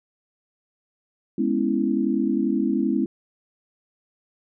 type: chord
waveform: sine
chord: C# minor seventh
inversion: second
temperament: equal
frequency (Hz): 207.7 / 246.9 / 277.2 / 329.6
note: G#3 / B3 / C#4 / E4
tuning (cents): 0 / 0 / 0 / 0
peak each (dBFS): -25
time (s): 1.38-3.06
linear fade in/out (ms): 5
effects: none